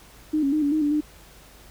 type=tone with pitch steps; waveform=sine; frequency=307.2 / 276.5 / 306.4 / 286.1 / 310.7 / 292.1 / 301.3 Hz; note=D#4 / C#4 / D#4 / D4 / D#4 / D4 / D4; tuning=-22 / -4 / -27 / -45 / -2 / -9 / +44 cents; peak=-19 dBFS; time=0.33-1.009 s; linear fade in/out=10 ms; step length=97 ms; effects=added 50 Hz sine -51 dBFS peak until 1.7 s + pink hiss -50 dBFS RMS until 1.7 s